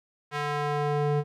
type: tone with band-pass filter sweep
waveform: square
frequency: 146.83 Hz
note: D3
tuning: in tune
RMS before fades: -27 dBFS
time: 0.31-1.24 s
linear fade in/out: 50 ms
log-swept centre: 1600 to 360 Hz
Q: 0.84
effects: none